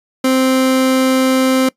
30% pulse tone, 261 Hz, C4, 4 cents flat, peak -8 dBFS, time 0.24-1.69 s, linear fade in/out 5 ms, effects noise-tail reverb RT60 0.1 s tail -22 dB re dry + resampled to 32000 Hz

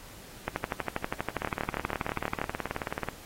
two click trains, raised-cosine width 0.5 ms, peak -16 / -14 dBFS, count 32 / 25, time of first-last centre 1.42-3.087 / 0.48-2.415 s, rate 18.6 / 12.4 Hz, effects pink hiss -49 dBFS RMS until 3.25 s + AAC 48 kbps

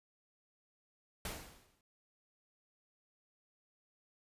pink noise with exponential decay, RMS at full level -39 dBFS, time 1.25-1.81 s, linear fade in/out 2 ms, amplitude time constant 120 ms, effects resampled to 32000 Hz

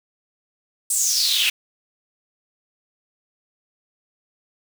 pink noise with high-pass filter sweep, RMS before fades -20 dBFS, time 0.9-1.5 s, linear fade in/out 5 ms, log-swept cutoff 8700 to 2600 Hz, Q 6.1, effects none

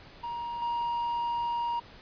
triangle tone with level steps, 945 Hz, A#5, 23 cents sharp, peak -31 / -26 dBFS, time 0.23-1.8 s, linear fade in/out 10 ms, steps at 0.62 s, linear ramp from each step 2 ms, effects pink hiss -51 dBFS RMS until 2.01 s + resampled to 11025 Hz

